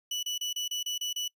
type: tone bursts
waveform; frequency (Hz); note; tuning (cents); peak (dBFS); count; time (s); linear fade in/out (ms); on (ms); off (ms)
30% pulse; 2960; F#7; 0; -27; 8; 0.11-1.28; 5; 120; 30
effects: noise-tail reverb RT60 0.1 s tail -24 dB re dry + resampled to 32000 Hz